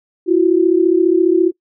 sine tone pair together, 335.3 / 370 Hz, E4 / F#4, +30 / 0 cents, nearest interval major second, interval 170 cents, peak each -12 dBFS, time 0.26-1.52 s, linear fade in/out 50 ms, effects noise-tail reverb RT60 0.1 s tail -23 dB re dry

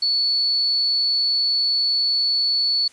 sine tone, 4435 Hz, C#8, in tune, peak -17 dBFS, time 0.02-2.88 s, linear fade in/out 5 ms, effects white hiss -51 dBFS RMS until 2.92 s + resampled to 22050 Hz

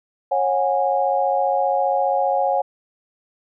sine tone cluster, 547 / 728 / 823 Hz, C#5 / F#5 / G#5, -23 / -28 / -16 cents, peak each -21 dBFS, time 0.31-2.62 s, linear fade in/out 10 ms, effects none

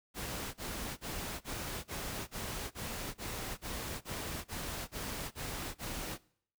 pink noise bursts, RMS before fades -40 dBFS, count 14, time 0.14-6.182 s, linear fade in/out 50 ms, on 400 ms, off 34 ms, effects noise-tail reverb RT60 0.6 s tail -22 dB re dry

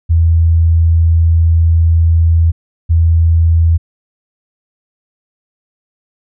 sine tone pair in turn, 82.6 / 82.6 Hz, E2 / E2, +4 / +4 cents, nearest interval unison, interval 0 cents, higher neither, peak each -6 dBFS, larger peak neither, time 0.09-2.52 / 2.89-3.78 s, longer first, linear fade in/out 20 ms, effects none

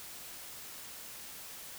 silence, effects white hiss -47 dBFS RMS until 1.78 s

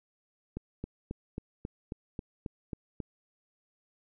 click train, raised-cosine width 3 ms, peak -23 dBFS, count 10, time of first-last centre 0.57-3.002 s, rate 3.7 Hz, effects none

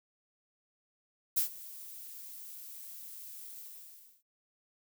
violet noise with ADSR envelope, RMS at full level -27 dBFS, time 1.36-4.23 s, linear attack 16 ms, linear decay 110 ms, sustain -20 dB, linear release 640 ms, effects none

